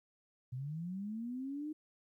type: linear sweep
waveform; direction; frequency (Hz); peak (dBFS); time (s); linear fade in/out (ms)
sine; up; 121.3 to 311.1; -38; 0.52-1.73; 10
effects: 13-bit